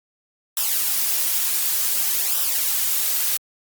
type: noise with flanger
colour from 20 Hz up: blue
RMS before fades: -21 dBFS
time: 0.57-3.37 s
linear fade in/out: 2 ms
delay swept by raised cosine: 0.45 to 5.25 ms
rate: 0.55 Hz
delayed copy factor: -0.6
effects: Opus 48 kbps